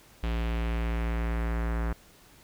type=tone with low-pass filter sweep; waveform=square; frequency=57.2 Hz; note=A#1; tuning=32 cents flat; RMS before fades=-29 dBFS; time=0.23-1.93 s; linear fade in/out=5 ms; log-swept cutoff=3100 to 1600 Hz; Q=1.8; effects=pink hiss -56 dBFS RMS until 2.43 s